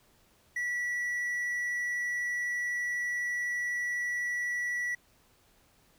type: tone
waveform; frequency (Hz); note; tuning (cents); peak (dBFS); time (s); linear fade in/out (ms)
triangle; 1948; B6; -24; -28; 0.56-4.95; 5
effects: pink hiss -65 dBFS RMS until 5.98 s